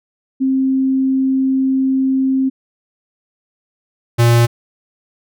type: tone pair in turn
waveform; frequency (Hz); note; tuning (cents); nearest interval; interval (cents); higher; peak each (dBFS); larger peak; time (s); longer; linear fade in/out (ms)
sine / square; 265 / 118.04; C4 / A#2; +22 / +22; octave + major second; 1400; first; -12 / -9; second; 0.4-2.5 / 4.18-4.47; first; 20
effects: none

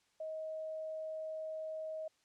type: tone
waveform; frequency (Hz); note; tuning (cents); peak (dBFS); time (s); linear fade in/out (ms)
sine; 631; D#5; +24; -39; 0.2-2.08; 5
effects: white hiss -74 dBFS RMS until 2.24 s + low-pass 7000 Hz 12 dB/octave

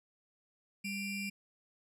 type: ring-modulated tone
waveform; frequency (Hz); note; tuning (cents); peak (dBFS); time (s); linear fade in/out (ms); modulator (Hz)
square; 1279; D#6; +47; -34; 0.84-1.3; 10; 1080
effects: resampled to 32000 Hz

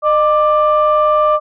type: tone pair together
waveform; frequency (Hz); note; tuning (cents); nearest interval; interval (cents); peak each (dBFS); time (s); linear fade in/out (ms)
sine; 609.4 / 1180; D#5 / D6; -36 / +8; major seventh; 1144; -11; 0.02-1.4; 50
effects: tanh soft clip ceiling -4 dBFS

